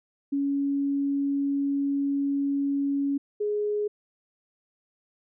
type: tone pair in turn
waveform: sine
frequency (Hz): 280 / 417.1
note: C#4 / G#4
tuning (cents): +18 / +7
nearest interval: perfect fifth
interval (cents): 689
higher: second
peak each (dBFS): -23 / -24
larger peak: first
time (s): 0.32-3.18 / 3.4-3.88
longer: first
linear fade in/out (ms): 10
effects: none